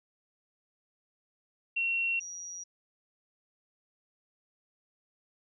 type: tone pair in turn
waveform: sine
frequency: 2730 / 5761 Hz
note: F7 / F#8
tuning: -40 / -47 cents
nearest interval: octave + minor second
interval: 1293 cents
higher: second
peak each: -27 / -39 dBFS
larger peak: first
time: 1.76-2.2 / 2.2-2.64 s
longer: neither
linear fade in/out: 10 ms
effects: none